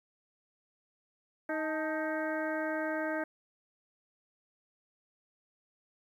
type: harmonic tone with a mistuned harmonic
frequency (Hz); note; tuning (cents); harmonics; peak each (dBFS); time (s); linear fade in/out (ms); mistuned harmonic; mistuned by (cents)
313.3; D#4; +12; 1 / 2 / 3 / 4 / 5 / 6 / 7; -36 / -35 / -42 / -45 / -38 / -44 / -50; 1.49-3.24; 5; 3; -90
effects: 11-bit